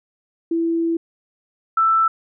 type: tone pair in turn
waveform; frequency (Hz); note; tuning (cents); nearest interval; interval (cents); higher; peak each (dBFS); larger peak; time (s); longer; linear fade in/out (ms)
sine; 332.3 / 1326.1; E4 / E6; +14 / +10; 2 octaves; 2396; second; -17 / -13; second; 0.51-0.97 / 1.77-2.08; first; 5
effects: none